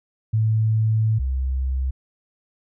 sine tone pair in turn, 110 / 65.41 Hz, A2 / C2, 0 / 0 cents, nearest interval major sixth, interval 900 cents, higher first, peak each -16 / -20 dBFS, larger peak first, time 0.33-1.19 / 1.19-1.91 s, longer first, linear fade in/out 10 ms, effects none

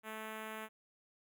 5% pulse tone with notch filter, 218.3 Hz, A3, 13 cents flat, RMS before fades -45 dBFS, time 0.03-0.69 s, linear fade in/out 50 ms, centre 5500 Hz, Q 0.77, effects none

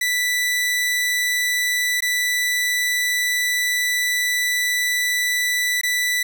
sawtooth tone with dropouts, 1975.5 Hz, B6, in tune, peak -15 dBFS, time 0.01-6.23 s, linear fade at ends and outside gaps 5 ms, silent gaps 2.006-2.022 / 5.813-5.833 s, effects none

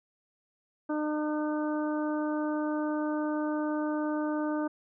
harmonic tone, 302.9 Hz, D#4, 46 cents flat, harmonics 1 / 2 / 3 / 4 / 5, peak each -29 / -35 / -39 / -41 / -43 dBFS, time 0.89-4.68 s, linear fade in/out 10 ms, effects none

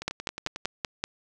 two click trains, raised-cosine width 0.2 ms, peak -18 / -10 dBFS, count 8 / 6, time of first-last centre 0.02-0.651 / 0.08-1.04 s, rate 11.1 / 5.21 Hz, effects none

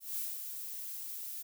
violet noise with ADSR envelope, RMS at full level -36 dBFS, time 0-1.43 s, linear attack 170 ms, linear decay 190 ms, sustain -6 dB, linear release 17 ms, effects none

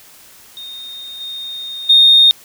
sine tone with level steps, 3684 Hz, A#7, 21 cents flat, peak -28 / -24 / -4 dBFS, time 0.57-2.31 s, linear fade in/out 0 ms, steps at 1.2 / 1.89 s, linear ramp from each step 10 ms, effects tanh soft clip ceiling 0 dBFS + white hiss -43 dBFS RMS until 2.44 s

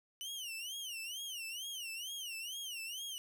sawtooth tone with vibrato, 2946 Hz, F#7, 8 cents flat, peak -38 dBFS, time 0.21-3.18 s, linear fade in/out 0 ms, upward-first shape sine, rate 2.2 Hz, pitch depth 190 cents each way, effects none

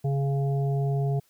harmonic tone, 138.59 Hz, C#3, in tune, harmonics 1 / 3 / 5 / 6, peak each -23 / -33 / -36 / -50 dBFS, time 0.04-1.2 s, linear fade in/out 10 ms, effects white hiss -65 dBFS RMS until 1.29 s

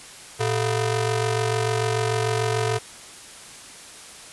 sawtooth ring-modulated tone, 277.2 Hz, C#4, in tune, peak -14 dBFS, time 0.39-2.79 s, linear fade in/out 20 ms, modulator 162 Hz, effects white hiss -42 dBFS RMS until 4.32 s + resampled to 24000 Hz

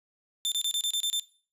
sawtooth tone bursts, 3564 Hz, A7, 22 cents sharp, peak -23 dBFS, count 8, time 0.45-1.197 s, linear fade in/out 0 ms, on 68 ms, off 29 ms, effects noise-tail reverb RT60 0.4 s tail -18 dB re dry + resampled to 32000 Hz

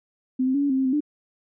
sine tone with pitch steps, 257.2 / 261 / 282.4 / 284.4 / 263.7 / 265.7 / 259.1 / 296.7 Hz, C4 / C4 / C#4 / C#4 / C4 / C4 / C4 / D4, -30 / -4 / +32 / +45 / +14 / +27 / -17 / +18 cents, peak -19 dBFS, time 0.39-1.006 s, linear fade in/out 10 ms, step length 77 ms, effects none

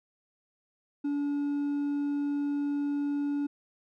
triangle tone with hard clipping, 287.1 Hz, D4, 39 cents flat, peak -28 dBFS, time 1.04-3.47 s, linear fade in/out 10 ms, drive 5 dB, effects none

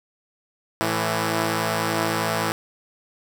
5% pulse tone pair together, 110 / 165.82 Hz, A2 / E3, 0 / +11 cents, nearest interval perfect fifth, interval 711 cents, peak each -13 dBFS, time 0.81-2.52 s, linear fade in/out 0 ms, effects none

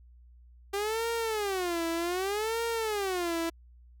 sawtooth tone with vibrato, 392 Hz, G4, in tune, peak -25 dBFS, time 0.73-3.5 s, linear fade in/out 10 ms, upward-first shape sine, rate 0.65 Hz, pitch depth 290 cents each way, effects added 60 Hz sine -52 dBFS peak until 4 s

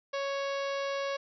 harmonic tone with a mistuned harmonic, 554.4 Hz, C#5, in tune, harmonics 1 / 2 / 3 / 4 / 5 / 6 / 7 / 8 / 9 / 10, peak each -32 / -38 / -42 / -44 / -46 / -48 / -49 / -50 / -51 / -52 dBFS, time 0.13-1.17 s, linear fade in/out 10 ms, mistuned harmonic 10, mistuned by +48 cents, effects none

